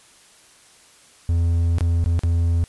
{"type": "tone with dropouts", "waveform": "triangle", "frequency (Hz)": 84.5, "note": "E2", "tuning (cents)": 43, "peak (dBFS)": -14, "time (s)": [1.29, 2.64], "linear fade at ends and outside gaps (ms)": 0, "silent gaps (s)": [[1.784, 1.808], [2.042, 2.06], [2.192, 2.235]], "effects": ["white hiss -51 dBFS RMS until 2.68 s", "resampled to 24000 Hz"]}